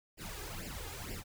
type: noise with flanger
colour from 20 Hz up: pink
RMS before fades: -43 dBFS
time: 0.17-1.24 s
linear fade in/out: 50 ms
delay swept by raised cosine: 0.39 to 2.49 ms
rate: 2.1 Hz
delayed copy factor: +0.85
effects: none